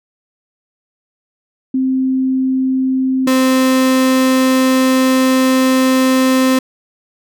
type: tone pair in turn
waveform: sine / 35% pulse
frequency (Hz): 261.6 / 260.2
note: C4 / C4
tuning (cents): 0 / -9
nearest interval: unison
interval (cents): 9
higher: first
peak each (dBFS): -12 / -8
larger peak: second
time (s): 1.74-3.27 / 3.27-6.59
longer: second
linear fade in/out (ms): 5
effects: none